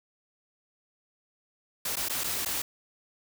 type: noise with dropouts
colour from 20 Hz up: white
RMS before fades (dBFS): -31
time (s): 1.85-2.62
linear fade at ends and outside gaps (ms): 5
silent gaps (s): 1.957-1.967 / 2.086-2.096 / 2.237-2.241 / 2.45-2.458
effects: none